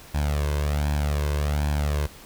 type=tone with flanger; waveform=sawtooth; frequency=73.42 Hz; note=D2; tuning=in tune; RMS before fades=-24 dBFS; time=0.14-2.07 s; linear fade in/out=10 ms; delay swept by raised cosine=1.2 to 1.95 ms; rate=1.3 Hz; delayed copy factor=+0.7; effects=pink hiss -46 dBFS RMS until 2.25 s